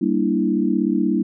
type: chord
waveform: sine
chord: E half-diminished seventh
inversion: first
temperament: equal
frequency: 196 / 233.1 / 293.7 / 329.6 Hz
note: G3 / Bb3 / D4 / E4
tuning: 0 / 0 / 0 / 0 cents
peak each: -22 dBFS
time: 0.01-1.23 s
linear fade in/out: 10 ms
effects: none